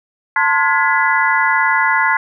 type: tone cluster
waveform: sine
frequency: 890 / 1048 / 1430 / 1684 / 1999 Hz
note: A5 / C6 / F6 / G#6 / B6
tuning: +20 / +2 / +41 / +24 / +20 cents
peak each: -18 dBFS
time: 0.36-2.17 s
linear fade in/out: 2 ms
effects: none